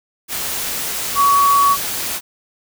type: tone in noise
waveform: sine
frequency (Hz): 1127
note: C#6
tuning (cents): +28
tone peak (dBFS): -10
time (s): 1.15-1.77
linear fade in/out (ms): 50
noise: white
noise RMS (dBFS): -23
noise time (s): 0.28-2.21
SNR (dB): +10
effects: none